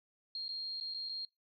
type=tone with dropouts; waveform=sine; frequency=4226 Hz; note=C8; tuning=16 cents sharp; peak=-37 dBFS; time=0.35-1.25 s; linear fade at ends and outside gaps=2 ms; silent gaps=0.482-0.49 / 0.801-0.809 / 0.939-0.945 / 1.089-1.094 s; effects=noise-tail reverb RT60 0.2 s tail -24 dB re dry